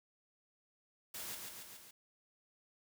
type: noise with echo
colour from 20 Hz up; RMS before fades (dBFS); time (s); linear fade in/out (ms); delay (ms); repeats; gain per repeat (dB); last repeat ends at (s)
white; -45; 1.14-1.35; 5; 140; 4; -3; 1.91
effects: none